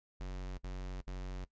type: tone bursts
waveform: square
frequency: 46.25 Hz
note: F#1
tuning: in tune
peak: -40 dBFS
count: 3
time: 0.2-1.45 s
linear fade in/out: 10 ms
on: 380 ms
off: 55 ms
effects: noise-tail reverb RT60 0.1 s tail -20 dB re dry + resampled to 16000 Hz